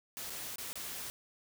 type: noise with dropouts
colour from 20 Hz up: white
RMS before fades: -42 dBFS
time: 0.17-1.1 s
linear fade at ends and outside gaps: 0 ms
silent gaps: 0.298-0.303 / 0.558-0.583 / 0.73-0.756 s
effects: none